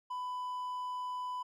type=tone; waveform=triangle; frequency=998 Hz; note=B5; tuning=18 cents sharp; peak=-34 dBFS; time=0.1-1.43 s; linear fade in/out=10 ms; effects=none